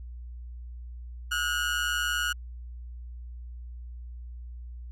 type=tone with amplitude modulation; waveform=30% pulse; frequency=1446 Hz; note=F#6; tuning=40 cents flat; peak=-20 dBFS; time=1.31-2.33 s; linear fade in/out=10 ms; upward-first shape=sine; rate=140 Hz; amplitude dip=75%; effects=added 60 Hz sine -38 dBFS peak until 4.91 s + low-pass 12000 Hz 12 dB/octave